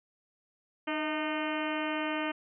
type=harmonic tone with a mistuned harmonic; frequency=305.8 Hz; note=D#4; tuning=30 cents flat; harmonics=1 / 2 / 3 / 4 / 5 / 6 / 7 / 8 / 9 / 10; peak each=-34 / -37 / -39 / -40 / -41 / -42 / -42 / -43 / -44 / -44 dBFS; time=0.87-2.32 s; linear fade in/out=10 ms; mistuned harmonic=2; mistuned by=+47 cents; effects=none